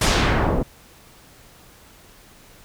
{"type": "noise with low-pass filter sweep", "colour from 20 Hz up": "pink", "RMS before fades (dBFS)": -19, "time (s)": [0.01, 0.63], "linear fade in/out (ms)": 5, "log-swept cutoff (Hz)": [10000, 460], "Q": 0.96, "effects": ["pink hiss -49 dBFS RMS until 2.64 s"]}